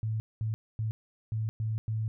sine tone bursts at uneven times, 110 Hz, A2, in tune, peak -28 dBFS, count 6, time 0.03-0.2 / 0.41-0.54 / 0.79-0.91 / 1.32-1.49 / 1.6-1.78 / 1.88-2.08 s, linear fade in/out 0 ms, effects none

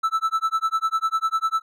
triangle tone with tremolo, 1318.5 Hz, E6, in tune, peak -15 dBFS, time 0.03-1.62 s, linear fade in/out 10 ms, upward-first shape sine, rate 10 Hz, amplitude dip 100%, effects none

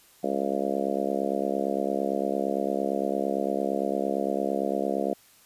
harmonic tone, 68.8 Hz, C#2, 12 cents flat, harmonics 3 / 4 / 5 / 6 / 7 / 8 / 9 / 10, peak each -33 / -33 / -33 / -33 / -33 / -33 / -33 / -33 dBFS, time 0.23-5.14 s, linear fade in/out 10 ms, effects white hiss -57 dBFS RMS until 5.45 s + resampled to 32000 Hz

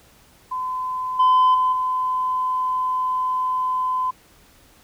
sine tone with level steps, 1019 Hz, C6, 46 cents flat, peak -23 / -10 / -15 / -19 dBFS, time 0.51-4.11 s, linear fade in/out 10 ms, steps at 1.19 / 1.54 / 1.72 s, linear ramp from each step 10 ms, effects tanh soft clip ceiling -11 dBFS + pink hiss -53 dBFS RMS until 4.83 s

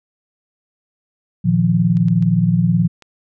sine chord, Bb suspended fourth, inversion none, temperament equal, 116.54 / 155.56 / 174.61 Hz, Bb2 / Eb3 / F3, 0 / 0 / 0 cents, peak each -18 / -18 / -14 dBFS, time 1.44-2.88 s, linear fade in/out 20 ms
clicks, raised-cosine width 0.2 ms, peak -24 dBFS, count 4, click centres 1.97 / 2.084 / 2.225 / 3.023 s
effects none

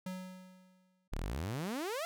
square tone with exponential decay, 185 Hz, F#3, in tune, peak -38 dBFS, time 0.06-1.08 s, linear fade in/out 5 ms, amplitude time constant 220 ms
sawtooth exponential sweep, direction up, 30.69 to 698.5 Hz, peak -32 dBFS, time 1.12-2.05 s, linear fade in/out 0 ms
effects none

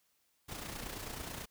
pink noise with amplitude modulation, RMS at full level -41 dBFS, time 0.48-1.46 s, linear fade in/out 20 ms, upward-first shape sine, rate 29.2 Hz, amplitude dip 55%, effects white hiss -75 dBFS RMS until 1.5 s

